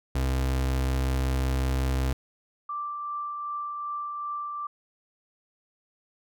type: tone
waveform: 35% pulse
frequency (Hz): 65.4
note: C2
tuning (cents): 0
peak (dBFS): -22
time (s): 0.15-2.13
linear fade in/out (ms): 5
type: tone with tremolo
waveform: sine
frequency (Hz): 1174.7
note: D6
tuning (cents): 0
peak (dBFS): -29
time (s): 2.69-4.67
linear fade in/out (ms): 5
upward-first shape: triangle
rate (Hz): 2.6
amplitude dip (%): 30
effects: none